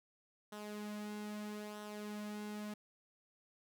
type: tone with flanger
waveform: sawtooth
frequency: 209.6 Hz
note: G#3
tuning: 16 cents sharp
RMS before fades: -45 dBFS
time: 0.52-2.74 s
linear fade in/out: 5 ms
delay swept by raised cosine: 0.42 to 3.12 ms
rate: 0.78 Hz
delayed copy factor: -0.55
effects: none